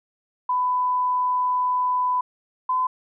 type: tone pair in turn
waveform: sine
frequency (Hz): 999 / 1016.5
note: B5 / B5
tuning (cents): +20 / +50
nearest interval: unison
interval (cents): 30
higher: second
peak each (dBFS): -19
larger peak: neither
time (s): 0.49-2.21 / 2.69-2.87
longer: first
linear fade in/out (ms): 5
effects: none